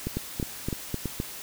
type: two click trains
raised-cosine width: 3 ms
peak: -16 / -15 dBFS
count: 4 / 5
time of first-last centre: 0.07-1.057 / 0.17-1.201 s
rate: 3.04 / 3.88 Hz
effects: white hiss -40 dBFS RMS until 1.42 s